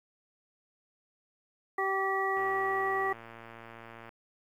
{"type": "harmonic tone", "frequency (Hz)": 386.6, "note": "G4", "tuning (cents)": -24, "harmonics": [1, 2, 3, 5], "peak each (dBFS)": [-33, -33, -33, -33], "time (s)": [1.78, 3.13], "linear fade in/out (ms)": 5}
{"type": "click train", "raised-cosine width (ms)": 0.5, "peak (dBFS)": -32, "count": 199, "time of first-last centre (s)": [2.37, 4.092], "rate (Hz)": 115}
{"effects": ["10-bit"]}